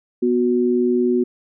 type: tone pair together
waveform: sine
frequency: 246 / 366.2 Hz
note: B3 / F#4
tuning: -7 / -18 cents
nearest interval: perfect fifth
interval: 689 cents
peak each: -18 / -17 dBFS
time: 0.22-1.24 s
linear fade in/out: 10 ms
effects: none